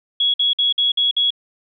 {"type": "tone bursts", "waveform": "sine", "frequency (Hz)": 3344, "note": "G#7", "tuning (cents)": 11, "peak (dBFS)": -14, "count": 6, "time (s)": [0.2, 1.305], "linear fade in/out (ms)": 5, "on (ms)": 140, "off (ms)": 53, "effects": []}